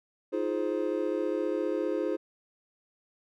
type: chord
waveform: triangle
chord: F minor seventh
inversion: third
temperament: just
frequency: 314.3 / 349.2 / 419.1 / 523.8 Hz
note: Eb4 / F4 / Ab4 / C5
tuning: +18 / 0 / +16 / +2 cents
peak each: -31 dBFS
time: 0.32-2.17 s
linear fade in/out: 20 ms
effects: none